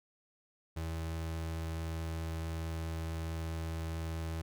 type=tone; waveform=35% pulse; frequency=81.4 Hz; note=E2; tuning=21 cents flat; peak=-34 dBFS; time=0.76-4.42 s; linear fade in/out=10 ms; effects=none